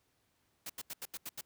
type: noise bursts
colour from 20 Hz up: white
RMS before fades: -42 dBFS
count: 7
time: 0.66-1.411 s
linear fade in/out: 5 ms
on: 37 ms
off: 82 ms
effects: pink hiss -75 dBFS RMS until 1.45 s + high-pass 60 Hz 12 dB/octave